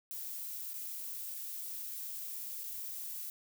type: noise with dropouts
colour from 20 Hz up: violet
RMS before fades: -42 dBFS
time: 0.11-3.3 s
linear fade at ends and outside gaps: 0 ms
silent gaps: 0.733-0.74 / 1.341-1.345 / 2.635-2.64 s
effects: none